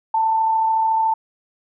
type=tone with amplitude modulation; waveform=sine; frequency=889 Hz; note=A5; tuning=18 cents sharp; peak=-14 dBFS; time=0.14-1.14 s; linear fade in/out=5 ms; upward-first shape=sine; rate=33.8 Hz; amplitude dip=25%; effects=none

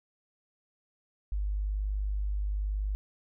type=tone; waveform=sine; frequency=50.5 Hz; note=G#1; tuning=48 cents flat; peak=-28 dBFS; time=1.32-2.95 s; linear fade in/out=0 ms; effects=none

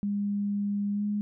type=tone with pitch glide; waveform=sine; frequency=203.1 to 207 Hz; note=G#3 to G#3; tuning=-38 to -5 cents; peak=-26 dBFS; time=0.03-1.21 s; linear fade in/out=0 ms; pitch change=+33 cents; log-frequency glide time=0.92-1.04 s; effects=none

